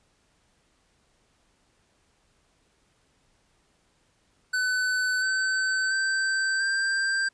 square tone with pitch steps, 1507 / 1530.7 / 1554.7 / 1579.2 Hz, F#6 / G6 / G6 / G6, +31 / -42 / -15 / +12 cents, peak -24 dBFS, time 4.53-7.29 s, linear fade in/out 10 ms, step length 690 ms, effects pink hiss -67 dBFS RMS until 7.33 s + resampled to 22050 Hz

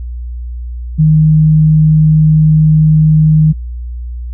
sine tone, 155.56 Hz, D#3, in tune, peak -4 dBFS, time 0.98-3.53 s, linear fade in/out 20 ms, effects added 60 Hz sine -19 dBFS peak until 4.33 s

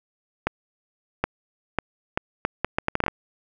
accelerating click train, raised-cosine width 0.5 ms, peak -6 dBFS, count 13, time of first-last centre 0.47-3.082 s, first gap 770 ms, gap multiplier 0.71, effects none

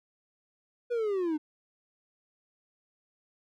triangle linear sweep, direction down, 491.4 to 295.2 Hz, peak -25 dBFS, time 0.9-1.38 s, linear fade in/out 20 ms, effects none

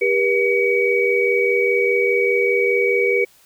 sine tone cluster, 396.5 / 481.4 / 2264 Hz, G4 / B4 / C#7, +20 / -44 / +36 cents, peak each -19 dBFS, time 0.01-3.25 s, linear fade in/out 10 ms, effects white hiss -53 dBFS RMS until 3.45 s

